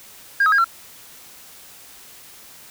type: tone with pitch steps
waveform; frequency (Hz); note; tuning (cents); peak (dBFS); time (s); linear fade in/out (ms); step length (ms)
sine; 1615 / 1274 / 1626 / 1356; G#6 / D#6 / G#6 / E6; -49 / +41 / -37 / +49; -11; 0.4-0.644; 5; 61
effects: tanh soft clip ceiling -11 dBFS + white hiss -44 dBFS RMS until 2.7 s